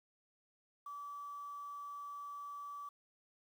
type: tone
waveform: triangle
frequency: 1152 Hz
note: D6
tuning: 34 cents flat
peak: -40 dBFS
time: 0.86-2.89 s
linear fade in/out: 5 ms
effects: tanh soft clip ceiling -42 dBFS + 11-bit